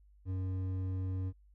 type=tone with hard clipping; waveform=sine; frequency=93.5 Hz; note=F#2; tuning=19 cents sharp; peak=-35 dBFS; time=0.25-1.33 s; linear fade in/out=50 ms; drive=8 dB; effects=noise-tail reverb RT60 0.1 s tail -26 dB re dry + added 50 Hz sine -59 dBFS peak until 1.54 s